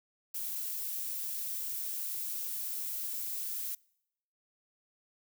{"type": "noise", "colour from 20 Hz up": "violet", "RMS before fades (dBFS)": -37, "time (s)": [0.34, 3.75], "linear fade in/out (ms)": 5, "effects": ["noise-tail reverb RT60 0.8 s tail -26 dB re dry"]}